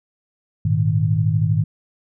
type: chord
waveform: sine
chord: Ab suspended second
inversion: none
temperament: equal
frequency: 103.83 / 116.54 / 155.56 Hz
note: Ab2 / Bb2 / Eb3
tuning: 0 / 0 / 0 cents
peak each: -19 / -21 / -19 dBFS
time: 0.65-1.64 s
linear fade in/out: 5 ms
effects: none